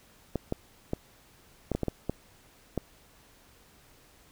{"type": "clicks", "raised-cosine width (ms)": 2, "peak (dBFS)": -15, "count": 9, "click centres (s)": [0.357, 0.524, 0.934, 1.717, 1.75, 1.833, 1.883, 2.096, 2.777], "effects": ["pink hiss -59 dBFS RMS until 4.31 s"]}